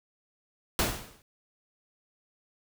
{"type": "noise with exponential decay", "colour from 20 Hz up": "pink", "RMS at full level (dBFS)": -23, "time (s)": [0.79, 1.22], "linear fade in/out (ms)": 1, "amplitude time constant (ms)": 92, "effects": []}